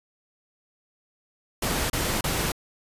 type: noise bursts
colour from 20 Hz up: pink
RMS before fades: -26 dBFS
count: 3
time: 1.62-2.52 s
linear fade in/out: 5 ms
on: 280 ms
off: 30 ms
effects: resampled to 32000 Hz